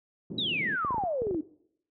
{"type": "band-pass noise", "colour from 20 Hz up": "white", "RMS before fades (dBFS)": -39, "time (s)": [0.3, 0.76], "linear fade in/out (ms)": 5, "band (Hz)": [130, 340], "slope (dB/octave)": 24}
{"type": "exponential sweep", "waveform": "sine", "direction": "down", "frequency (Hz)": [3951, 293.7], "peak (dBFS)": -27, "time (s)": [0.38, 1.41], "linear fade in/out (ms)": 5}
{"type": "clicks", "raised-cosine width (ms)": 2, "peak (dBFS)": -23, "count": 9, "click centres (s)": [0.848, 0.907, 0.944, 0.981, 1.037, 1.219, 1.269, 1.31, 1.346]}
{"effects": ["noise-tail reverb RT60 0.7 s tail -20 dB re dry", "high-pass 60 Hz 12 dB/octave"]}